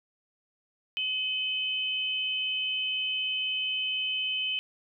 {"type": "tone pair together", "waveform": "sine", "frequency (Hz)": [2561, 3042], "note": ["D#7", "F#7"], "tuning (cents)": [49, 47], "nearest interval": "minor third", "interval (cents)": 298, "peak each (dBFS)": [-32, -29], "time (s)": [0.97, 4.59], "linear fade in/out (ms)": 0, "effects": []}